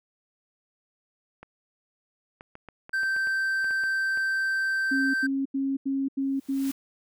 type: clicks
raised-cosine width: 0.5 ms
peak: -28 dBFS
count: 12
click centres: 1.43 / 2.409 / 2.554 / 2.687 / 2.894 / 3.033 / 3.164 / 3.272 / 3.644 / 3.709 / 3.837 / 4.174 s
type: tone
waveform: triangle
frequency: 1559 Hz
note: G6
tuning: 10 cents flat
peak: -22 dBFS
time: 2.93-5.27 s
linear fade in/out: 10 ms
type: tone bursts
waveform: sine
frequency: 271.9 Hz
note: C#4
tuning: 33 cents flat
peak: -24 dBFS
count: 6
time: 4.91-6.715 s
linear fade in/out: 10 ms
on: 230 ms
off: 85 ms
type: noise with exponential growth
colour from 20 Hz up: white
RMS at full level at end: -38 dBFS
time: 6.21-6.72 s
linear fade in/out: 5 ms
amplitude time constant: 110 ms
effects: none